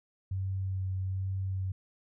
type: tone with vibrato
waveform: sine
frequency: 94.9 Hz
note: F#2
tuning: 44 cents sharp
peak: -30 dBFS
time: 0.31-1.72 s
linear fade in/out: 5 ms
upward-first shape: sine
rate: 1.2 Hz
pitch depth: 14 cents each way
effects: none